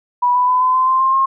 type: tone with pitch steps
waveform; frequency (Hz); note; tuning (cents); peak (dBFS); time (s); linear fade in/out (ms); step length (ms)
sine; 980 / 992.5 / 1005.2 / 1018.1 / 1031.1 / 1044.3 / 1057.6 / 1071.2; B5 / B5 / B5 / C6 / C6 / C6 / C6 / C6; -14 / +8 / +30 / -48 / -26 / -4 / +18 / +40; -11; 0.22-1.26; 10; 130
effects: none